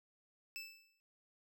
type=tone with exponential decay; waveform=25% pulse; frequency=2637 Hz; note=E7; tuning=in tune; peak=-37 dBFS; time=0.56-1 s; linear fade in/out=0 ms; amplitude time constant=94 ms; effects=none

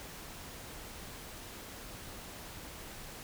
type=silence; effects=pink hiss -47 dBFS RMS until 3.23 s

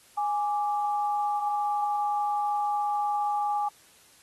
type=tone pair together; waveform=sine; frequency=828 / 1171 Hz; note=G#5 / D6; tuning=-5 / -5 cents; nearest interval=tritone; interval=600 cents; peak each=-25 / -33 dBFS; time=0.17-3.69 s; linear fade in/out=10 ms; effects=white hiss -57 dBFS RMS until 4.22 s + AAC 32 kbps

